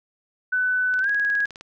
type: tone with pitch glide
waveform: sine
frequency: 1500 to 1654.8 Hz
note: F#6 to G#6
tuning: +23 to -7 cents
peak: -19 dBFS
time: 0.52-1.46 s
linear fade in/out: 10 ms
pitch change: +170 cents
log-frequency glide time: 1-1.09 s
type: click train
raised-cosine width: 0.2 ms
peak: -23 dBFS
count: 14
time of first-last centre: 0.94-1.61 s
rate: 19.4 Hz
effects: none